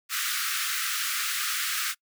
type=high-pass noise; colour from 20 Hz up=pink; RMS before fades=-29 dBFS; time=0.09-1.95 s; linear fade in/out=50 ms; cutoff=1200 Hz; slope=96 dB/octave; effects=noise-tail reverb RT60 0.1 s tail -25 dB re dry